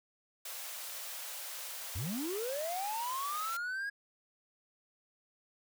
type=high-pass noise; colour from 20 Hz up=white; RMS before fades=-43 dBFS; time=0.45-3.57 s; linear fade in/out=5 ms; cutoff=480 Hz; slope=96 dB/octave
type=linear sweep; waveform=triangle; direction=up; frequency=72.1 to 1661.2 Hz; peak=-33 dBFS; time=1.95-3.9 s; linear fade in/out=10 ms
effects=none